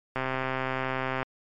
click train, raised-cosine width 0.5 ms, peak -14 dBFS, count 141, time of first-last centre 0.16-1.229 s, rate 131 Hz, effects MP3 64 kbps

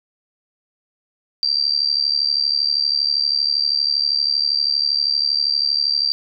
sine tone with amplitude modulation, 4699 Hz, D8, in tune, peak -12 dBFS, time 1.43-6.12 s, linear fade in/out 0 ms, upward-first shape sine, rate 72.6 Hz, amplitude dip 90%, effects none

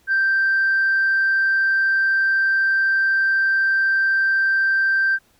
sine tone, 1568 Hz, G6, in tune, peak -14 dBFS, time 0.07-5.19 s, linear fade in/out 50 ms, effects tanh soft clip ceiling -12 dBFS + pink hiss -59 dBFS RMS until 5.39 s

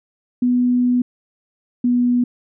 sine tone pair in turn, 246.9 / 244.6 Hz, B3 / B3, 0 / -16 cents, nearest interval unison, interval 16 cents, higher first, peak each -13 dBFS, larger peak neither, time 0.42-1.02 / 1.84-2.24 s, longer first, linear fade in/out 5 ms, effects none

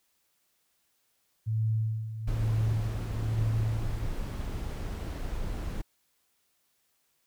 sine tone with tremolo, 110.3 Hz, A2, 5 cents sharp, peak -24 dBFS, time 1.46-4.08 s, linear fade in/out 20 ms, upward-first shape sine, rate 1.1 Hz, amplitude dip 70%
brown noise, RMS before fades -34 dBFS, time 2.27-5.82 s, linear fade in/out 10 ms
effects white hiss -73 dBFS RMS until 7.26 s

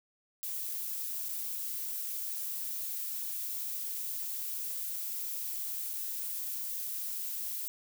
violet noise with dropouts, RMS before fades -37 dBFS, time 0.43-7.68 s, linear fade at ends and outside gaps 0 ms, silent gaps 1.286-1.291 / 5.933-5.937 s, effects none

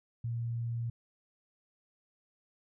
sine tone, 117.1 Hz, A#2, 8 cents sharp, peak -32 dBFS, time 0.24-0.9 s, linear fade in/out 5 ms, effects none

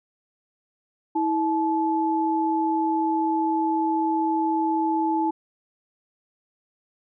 sine tone pair together, 323.6 / 864 Hz, E4 / A5, -32 / -32 cents, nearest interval octave + perfect fourth, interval 1700 cents, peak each -23 dBFS, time 1.15-5.31 s, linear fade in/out 10 ms, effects none

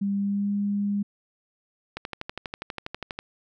sine tone with pitch glide, 199.5 to 202.8 Hz, G3 to G#3, +31 to -41 cents, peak -23 dBFS, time 0.01-1.03 s, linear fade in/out 10 ms, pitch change +28 cents, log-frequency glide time 0.16-0.53 s
click train, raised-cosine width 0.3 ms, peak -16 dBFS, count 16, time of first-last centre 1.97-3.19 s, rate 12.3 Hz
effects none

